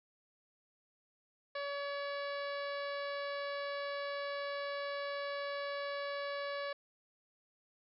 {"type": "harmonic tone with a mistuned harmonic", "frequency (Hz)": 567, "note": "C#5", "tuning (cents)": 39, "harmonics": [1, 2, 3, 4, 5, 6, 7, 8, 9], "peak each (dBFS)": [-39, -44, -45, -50, -55, -56, -52, -55, -60], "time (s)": [1.55, 6.73], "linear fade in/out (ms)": 5, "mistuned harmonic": 9, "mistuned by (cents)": 29, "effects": []}